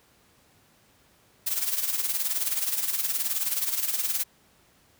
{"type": "noise with tremolo", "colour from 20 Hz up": "blue", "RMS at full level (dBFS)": -25, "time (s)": [1.46, 4.24], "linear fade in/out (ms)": 10, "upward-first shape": "sine", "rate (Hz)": 19, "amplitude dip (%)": 65, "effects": ["pink hiss -61 dBFS RMS until 4.99 s", "high-pass 60 Hz 12 dB/octave"]}